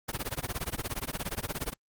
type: noise with tremolo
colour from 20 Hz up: pink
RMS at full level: -31 dBFS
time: 0.08-1.74 s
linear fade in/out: 10 ms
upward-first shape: sine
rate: 17 Hz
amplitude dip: 100%
effects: Opus 32 kbps